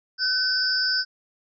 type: tone cluster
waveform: sine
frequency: 1516 / 4769 / 5250 Hz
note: F#6 / D8 / E8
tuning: +42 / +26 / -8 cents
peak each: -25 dBFS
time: 0.18-1.05 s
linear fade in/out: 50 ms
effects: none